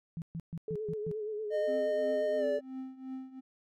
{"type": "tone bursts", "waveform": "sine", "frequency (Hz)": 164.81, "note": "E3", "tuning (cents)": 0, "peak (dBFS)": -35, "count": 6, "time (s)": [0.17, 1.114], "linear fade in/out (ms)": 0, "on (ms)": 49, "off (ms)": 130}
{"type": "tone with vibrato", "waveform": "sine", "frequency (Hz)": 426.8, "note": "G#4", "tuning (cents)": 47, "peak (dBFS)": -34, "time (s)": [0.68, 2.59], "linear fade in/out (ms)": 2, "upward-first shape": "sine", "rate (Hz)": 8.5, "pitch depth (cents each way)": 51}
{"type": "tone with pitch glide", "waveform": "triangle", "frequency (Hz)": [612, 581.3], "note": ["D#5", "D5"], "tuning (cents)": [-29, -18], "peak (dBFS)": -27, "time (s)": [1.5, 2.61], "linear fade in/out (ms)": 50, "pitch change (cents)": -89, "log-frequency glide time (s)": [2.38, 2.45]}
{"type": "tone with tremolo", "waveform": "triangle", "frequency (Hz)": 261.8, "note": "C4", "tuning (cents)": 1, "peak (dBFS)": -34, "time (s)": [1.67, 3.41], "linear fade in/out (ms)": 20, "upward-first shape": "triangle", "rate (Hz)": 2.9, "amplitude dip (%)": 85}
{"effects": []}